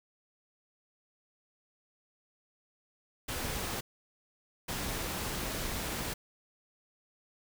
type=noise bursts at uneven times; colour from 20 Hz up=pink; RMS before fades=-36 dBFS; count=2; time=3.28-3.81 / 4.68-6.14 s; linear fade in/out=10 ms; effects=none